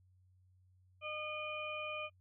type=harmonic tone; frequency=610 Hz; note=D#5; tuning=34 cents flat; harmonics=1 / 2 / 4 / 5; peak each=-44 / -46 / -42 / -50 dBFS; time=1.01-2.1 s; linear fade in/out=50 ms; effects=noise-tail reverb RT60 0.1 s tail -26 dB re dry + added 92 Hz sine -65 dBFS peak until 2.2 s